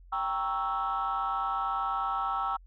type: chord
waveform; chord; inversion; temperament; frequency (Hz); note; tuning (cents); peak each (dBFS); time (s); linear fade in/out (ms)
sine; G diminished seventh; none; equal; 784 / 932.3 / 1108.7 / 1318.5; G5 / Bb5 / Db6 / Fb6; 0 / 0 / 0 / 0; -32 / -35 / -34 / -30; 0.12-2.57; 10
effects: tanh soft clip ceiling -22 dBFS + added 44 Hz sine -50 dBFS peak until 2.66 s